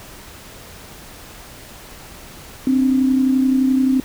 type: tone pair together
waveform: sine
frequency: 261.2 / 292.8 Hz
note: C4 / D4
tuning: -3 / -5 cents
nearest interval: major second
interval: 198 cents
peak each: -13 / -23 dBFS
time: 2.67-4 s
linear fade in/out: 2 ms
effects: pink hiss -39 dBFS RMS until 4.04 s